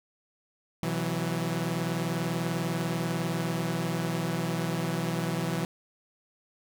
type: chord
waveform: sawtooth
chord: B suspended fourth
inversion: none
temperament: equal with one note detuned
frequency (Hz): 126.28 / 164.81 / 185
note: B2 / E3 / F#3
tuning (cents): +39 / 0 / 0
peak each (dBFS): -31 / -26 / -30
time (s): 0.83-5.65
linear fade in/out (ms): 0
effects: none